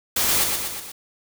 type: noise with echo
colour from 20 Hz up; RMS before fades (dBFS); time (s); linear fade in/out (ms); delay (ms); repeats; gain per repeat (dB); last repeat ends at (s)
white; -21; 0.16-0.44; 5; 120; 4; -4; 0.92
effects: none